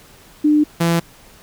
sine / sawtooth tone pair in turn, 300 / 168.37 Hz, D4 / E3, +37 / +37 cents, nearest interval minor seventh, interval 1000 cents, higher first, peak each -10 dBFS, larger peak neither, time 0.44-0.64 / 0.8-1 s, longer neither, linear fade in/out 10 ms, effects pink hiss -46 dBFS RMS until 1.42 s

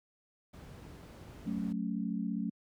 brown noise, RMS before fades -45 dBFS, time 0.53-1.73 s, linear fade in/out 10 ms
sine chord, F# minor, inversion none, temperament equal, 185 / 220 / 277.2 Hz, F#3 / A3 / C#4, 0 / 0 / 0 cents, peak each -36 / -35 / -39 dBFS, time 1.46-2.5 s, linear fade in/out 10 ms
effects high-pass 80 Hz 12 dB/octave

